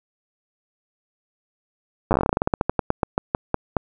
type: slowing click train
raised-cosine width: 1 ms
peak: -4 dBFS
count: 25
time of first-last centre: 2.11-3.768 s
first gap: 9 ms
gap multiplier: 1.15
effects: none